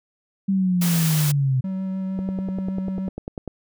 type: linear sweep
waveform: sine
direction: down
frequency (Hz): 196.8 to 126.9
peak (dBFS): -17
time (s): 0.48-1.61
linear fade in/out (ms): 10
type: high-pass noise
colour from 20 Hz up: white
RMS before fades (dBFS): -27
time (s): 0.81-1.32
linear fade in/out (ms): 10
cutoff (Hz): 150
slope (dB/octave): 96
type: tone with vibrato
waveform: triangle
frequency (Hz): 189.8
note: F#3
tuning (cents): +44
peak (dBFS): -22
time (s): 1.64-3.09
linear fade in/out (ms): 5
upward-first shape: sine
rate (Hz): 6.6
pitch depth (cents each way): 10
type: click train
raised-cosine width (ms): 2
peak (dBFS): -17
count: 14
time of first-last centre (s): 2.19-3.477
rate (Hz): 10.1
effects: none